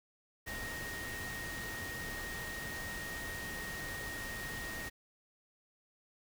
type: tone in noise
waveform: sine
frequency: 1864.7 Hz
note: A#6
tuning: in tune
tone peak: -42 dBFS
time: 0.46-4.9 s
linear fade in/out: 20 ms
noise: pink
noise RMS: -44 dBFS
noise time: 0.46-4.9 s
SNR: -1 dB
effects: none